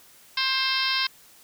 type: harmonic tone with a mistuned harmonic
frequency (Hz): 528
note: C5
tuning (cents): +16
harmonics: 2 / 3 / 4 / 5 / 6 / 7 / 8 / 9 / 10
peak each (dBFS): -31 / -31 / -31 / -31 / -31 / -31 / -31 / -31 / -31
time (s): 0.37-1.07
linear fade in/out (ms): 5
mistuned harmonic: 8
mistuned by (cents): -37
effects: white hiss -53 dBFS RMS until 1.43 s